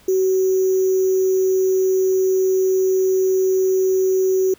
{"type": "tone with sample-and-hold", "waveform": "sine", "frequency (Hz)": 376.6, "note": "F#4", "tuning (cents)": 31, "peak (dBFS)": -14, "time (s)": [0.08, 4.54], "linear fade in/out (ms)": 5, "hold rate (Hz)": 6300, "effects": ["pink hiss -51 dBFS RMS until 4.58 s"]}